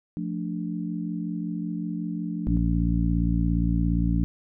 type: chord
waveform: sine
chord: D minor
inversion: first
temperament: equal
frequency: 174.61 / 220 / 293.7 Hz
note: F3 / A3 / D4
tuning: 0 / 0 / 0 cents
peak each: -30 / -33 / -33 dBFS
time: 0.17-2.57 s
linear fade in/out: 0 ms
type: harmonic tone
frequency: 57.3 Hz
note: A#1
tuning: 29 cents flat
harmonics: 1 / 2 / 3 / 4 / 5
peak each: -24 / -29 / -25 / -32 / -29 dBFS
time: 2.47-4.24 s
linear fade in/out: 0 ms
effects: none